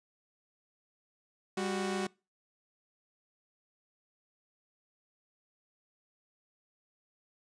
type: tone pair together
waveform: sawtooth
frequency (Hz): 198.34 / 369.9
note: G3 / F#4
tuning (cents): +21 / 0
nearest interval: major seventh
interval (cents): 1079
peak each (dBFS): -31 / -30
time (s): 1.57-2.07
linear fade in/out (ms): 5
effects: noise-tail reverb RT60 0.3 s tail -25 dB re dry + resampled to 22050 Hz